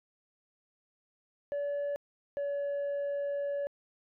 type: tone pair in turn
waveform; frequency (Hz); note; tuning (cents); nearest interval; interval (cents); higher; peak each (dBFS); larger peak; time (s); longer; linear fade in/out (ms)
sine; 573 / 568.1; D5 / C#5; -43 / +42; unison; 15; first; -28; neither; 1.52-1.96 / 2.37-3.67; second; 0
effects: tanh soft clip ceiling -30 dBFS